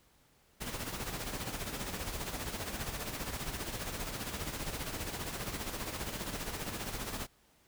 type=noise with tremolo; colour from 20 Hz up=pink; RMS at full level=-37 dBFS; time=0.6-7.27 s; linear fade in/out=20 ms; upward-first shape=sine; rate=15 Hz; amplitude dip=55%; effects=pink hiss -67 dBFS RMS until 7.67 s